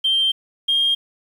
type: tone pair in turn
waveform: sine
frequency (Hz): 3153 / 3221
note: G7 / G7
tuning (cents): +9 / +46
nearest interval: unison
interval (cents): 37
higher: second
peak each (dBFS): -14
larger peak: neither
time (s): 0.04-0.32 / 0.68-0.95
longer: first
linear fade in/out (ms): 10
effects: tanh soft clip ceiling -11 dBFS + 8-bit